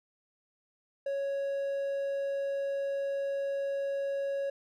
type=tone; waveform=triangle; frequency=554.4 Hz; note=C#5; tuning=in tune; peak=-28 dBFS; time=1.06-4.5 s; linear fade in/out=5 ms; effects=none